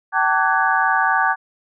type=tone cluster; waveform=sine; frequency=769 / 893 / 1157 / 1496 / 1659 Hz; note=G5 / A5 / D6 / F#6 / G#6; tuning=-33 / +25 / -26 / +19 / -2 cents; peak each=-21 dBFS; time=0.12-1.36 s; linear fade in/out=50 ms; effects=none